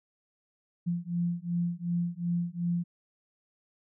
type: beating tone pair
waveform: sine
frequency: 171.7 / 174.4 Hz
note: F3 / F3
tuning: -29 / -2 cents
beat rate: 2.7 Hz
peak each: -31 / -31 dBFS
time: 0.86-2.84 s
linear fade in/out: 20 ms
effects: none